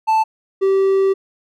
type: tone pair in turn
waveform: triangle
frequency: 880 / 387.4 Hz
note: A5 / G4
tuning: 0 / -20 cents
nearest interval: octave + major second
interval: 1420 cents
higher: first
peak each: -10 dBFS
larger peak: neither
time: 0.07-0.24 / 0.61-1.14 s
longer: second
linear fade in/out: 20 ms
effects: none